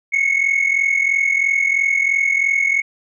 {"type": "tone pair together", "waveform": "sine", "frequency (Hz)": [2174, 2217], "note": ["C#7", "C#7"], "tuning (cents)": [-34, 0], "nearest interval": "unison", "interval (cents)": 34, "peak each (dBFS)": -15, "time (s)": [0.12, 2.82], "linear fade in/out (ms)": 20, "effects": ["tanh soft clip ceiling -11 dBFS"]}